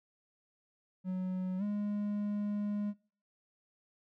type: tone with pitch glide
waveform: triangle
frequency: 185 to 206.5 Hz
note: F#3 to G#3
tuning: 0 to -10 cents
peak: -30 dBFS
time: 1.04-2.94 s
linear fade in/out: 50 ms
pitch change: +190 cents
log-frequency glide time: 1.58-1.63 s
effects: noise-tail reverb RT60 0.4 s tail -21 dB re dry